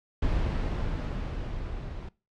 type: noise with level ramp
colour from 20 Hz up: brown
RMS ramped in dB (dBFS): -26 to -38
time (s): 0.22-2.09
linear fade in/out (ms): 5
effects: noise-tail reverb RT60 0.3 s tail -22 dB re dry + low-pass 4000 Hz 12 dB/octave